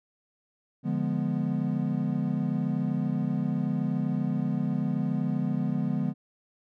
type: chord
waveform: triangle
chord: D diminished seventh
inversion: none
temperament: equal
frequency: 146.83 / 174.61 / 207.7 / 246.9 Hz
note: D3 / F3 / Ab3 / Cb4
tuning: 0 / 0 / 0 / 0 cents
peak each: -29 dBFS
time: 0.83-6.14 s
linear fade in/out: 50 ms
effects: none